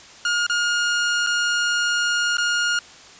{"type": "tone with dropouts", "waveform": "sawtooth", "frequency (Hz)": 1425, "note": "F6", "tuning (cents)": 34, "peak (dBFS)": -15, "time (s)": [0.25, 2.79], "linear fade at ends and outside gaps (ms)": 2, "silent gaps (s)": [[0.466, 0.497], [1.265, 1.27], [2.37, 2.382]], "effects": ["white hiss -44 dBFS RMS until 3.19 s", "resampled to 16000 Hz"]}